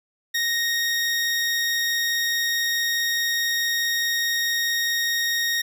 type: tone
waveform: 20% pulse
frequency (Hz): 1864.7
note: A#6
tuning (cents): 0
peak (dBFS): -16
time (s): 0.34-5.62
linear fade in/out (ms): 10
effects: none